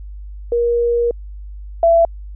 sine tone pair in turn, 473.7 / 669.9 Hz, A#4 / E5, +28 / +28 cents, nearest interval tritone, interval 600 cents, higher second, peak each -13 / -8 dBFS, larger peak second, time 0.52-1.11 / 1.83-2.05 s, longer first, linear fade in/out 2 ms, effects added 50 Hz sine -29 dBFS peak until 2.35 s

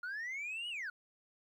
sine linear two-way sweep, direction up then down, 1396.9 to 2960 to 1396.9 Hz, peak -36 dBFS, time 0.03-0.9 s, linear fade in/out 5 ms, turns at 0.69 s, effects tanh soft clip ceiling -37 dBFS + 12-bit

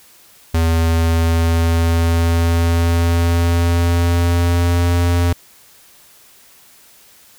square tone with pitch glide, 82.2 to 86.74 Hz, E2 to F2, -4 to -11 cents, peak -13 dBFS, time 0.54-5.33 s, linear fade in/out 5 ms, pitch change +93 cents, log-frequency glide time 0.73-4.92 s, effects white hiss -47 dBFS RMS until 7.38 s

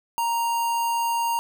square tone with notch filter, 932.3 Hz, A#5, in tune, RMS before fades -24 dBFS, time 0.18-1.39 s, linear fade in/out 0 ms, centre 3900 Hz, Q 1.5, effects none

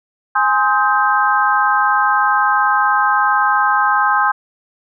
sine chord, Ab major seventh, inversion none, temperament equal with one note detuned, 830.6 / 1046.5 / 1267.7 / 1568 Hz, Ab5 / C6 / Eb6 / G6, 0 / 0 / +32 / 0 cents, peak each -17 dBFS, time 0.35-4.32 s, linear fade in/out 10 ms, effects none

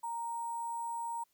sine tone with sample-and-hold, 929 Hz, A#5, 6 cents flat, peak -35 dBFS, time 0.03-1.24 s, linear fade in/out 10 ms, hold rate 8820 Hz, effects white hiss -75 dBFS RMS until 1.33 s

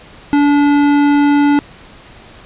sine tone with tanh clipping, 288.4 Hz, D4, 31 cents flat, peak -10 dBFS, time 0.33-1.59 s, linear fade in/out 0 ms, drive 17 dB, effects pink hiss -39 dBFS RMS until 2.45 s + resampled to 8000 Hz

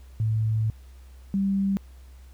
sine tone pair in turn, 110 / 196 Hz, A2 / G3, 0 / 0 cents, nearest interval minor seventh, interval 1000 cents, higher second, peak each -21 dBFS, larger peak neither, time 0.2-0.7 / 1.34-1.77 s, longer first, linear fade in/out 0 ms, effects added 64 Hz sine -44 dBFS peak until 2.33 s + pink hiss -60 dBFS RMS until 2.33 s

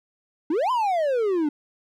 triangle exponential two-way sweep, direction up then down, 284.8 to 1046.5 to 284.8 Hz, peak -18 dBFS, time 0.5-1.49 s, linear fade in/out 5 ms, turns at 0.71 s, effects none

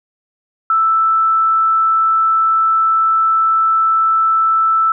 sine tone, 1321 Hz, E6, 3 cents sharp, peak -10 dBFS, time 0.7-4.92 s, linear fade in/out 2 ms, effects none

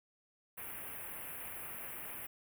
white band-stop noise, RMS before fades -45 dBFS, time 0.57-2.27 s, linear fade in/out 10 ms, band 2800 to 10000 Hz, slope 48 dB/octave, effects none

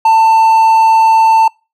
triangle tone, 892 Hz, A5, 23 cents sharp, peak -3 dBFS, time 0.05-1.48 s, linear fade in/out 5 ms, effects noise-tail reverb RT60 0.3 s tail -26 dB re dry

